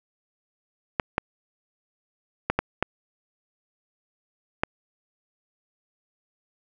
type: clicks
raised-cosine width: 0.5 ms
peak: -6 dBFS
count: 6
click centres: 0.998 / 1.181 / 2.5 / 2.59 / 2.826 / 4.635 s
effects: none